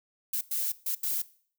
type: noise bursts at uneven times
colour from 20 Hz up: violet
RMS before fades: -30 dBFS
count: 4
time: 0.33-0.41 / 0.51-0.72 / 0.86-0.95 / 1.03-1.22 s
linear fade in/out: 5 ms
effects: noise-tail reverb RT60 0.5 s tail -19 dB re dry